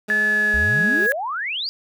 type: tone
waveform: 20% pulse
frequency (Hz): 210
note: G#3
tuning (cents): +19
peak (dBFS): -23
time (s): 0.08-1.07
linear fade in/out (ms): 10
type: tone with pitch glide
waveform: sine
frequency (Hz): 1718 to 1666.2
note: A6 to G#6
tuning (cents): -42 to +5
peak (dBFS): -16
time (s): 0.1-1.12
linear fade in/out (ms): 0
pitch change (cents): -53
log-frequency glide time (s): 0.23-0.99
type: exponential sweep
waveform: sine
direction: up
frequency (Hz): 60.2 to 4926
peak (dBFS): -23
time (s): 0.54-1.69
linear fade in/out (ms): 0
type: noise with exponential growth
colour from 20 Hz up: violet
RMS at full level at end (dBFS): -31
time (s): 0.8-1.12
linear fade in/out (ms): 0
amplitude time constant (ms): 68
effects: none